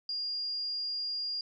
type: tone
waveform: sine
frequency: 4823 Hz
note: D8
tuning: 45 cents sharp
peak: -32 dBFS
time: 0.09-1.41 s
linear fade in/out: 2 ms
effects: none